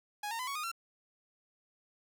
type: tone with pitch steps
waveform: sawtooth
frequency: 830.6 / 916.3 / 1010.8 / 1115.1 / 1230.2 / 1357.1 Hz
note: G#5 / A#5 / B5 / C#6 / D#6 / E6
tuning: 0 / -30 / +40 / +10 / -20 / +50 cents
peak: -32 dBFS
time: 0.23-0.716 s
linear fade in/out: 5 ms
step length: 81 ms
effects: none